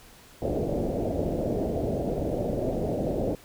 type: low-pass noise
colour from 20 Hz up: white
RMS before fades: -28 dBFS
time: 0.42-3.35 s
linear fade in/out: 2 ms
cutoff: 650 Hz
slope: 48 dB/octave
effects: pink hiss -52 dBFS RMS until 3.44 s